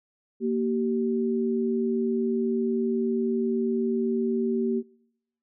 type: tone pair together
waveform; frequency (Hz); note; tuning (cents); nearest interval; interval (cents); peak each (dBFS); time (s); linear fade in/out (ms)
sine; 233.1 / 385; A#3 / G4; 0 / -31; major sixth; 869; -25 / -26; 0.4-4.83; 50
effects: noise-tail reverb RT60 0.9 s tail -26 dB re dry